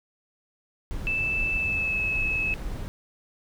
brown noise, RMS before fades -33 dBFS, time 0.91-2.88 s, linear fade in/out 0 ms
sine tone with pitch glide, 2637 to 2586 Hz, E7 to E7, 0 to -34 cents, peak -24 dBFS, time 1.07-2.54 s, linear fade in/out 0 ms, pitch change -34 cents, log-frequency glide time 1.56-2.02 s
effects none

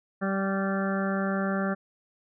harmonic tone with a mistuned harmonic, 194.3 Hz, G3, 15 cents flat, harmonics 1 / 2 / 3 / 4 / 6 / 7 / 8 / 9, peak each -27 / -35 / -33 / -38 / -38 / -36 / -39 / -39 dBFS, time 0.21-1.75 s, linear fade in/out 20 ms, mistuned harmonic 7, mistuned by +24 cents, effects none

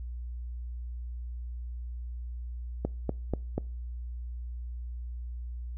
click train, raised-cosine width 2 ms, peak -15 dBFS, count 4, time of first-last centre 2.85-3.58 s, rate 4.11 Hz, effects noise-tail reverb RT60 0.4 s tail -25 dB re dry + added 60 Hz sine -35 dBFS peak until 5.77 s

